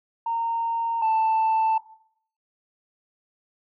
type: tone pair in turn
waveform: sine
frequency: 921 / 885.2 Hz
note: A#5 / A5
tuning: -21 / +10 cents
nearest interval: minor second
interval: 69 cents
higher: first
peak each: -23 / -17 dBFS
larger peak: second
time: 0.26-1.02 / 1.02-1.78 s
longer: neither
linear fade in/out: 5 ms
effects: noise-tail reverb RT60 0.6 s tail -17 dB re dry + tanh soft clip ceiling -17 dBFS